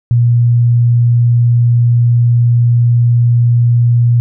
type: tone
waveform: sine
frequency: 119.4 Hz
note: A#2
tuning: 42 cents sharp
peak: -6 dBFS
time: 0.11-4.2 s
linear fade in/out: 0 ms
effects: none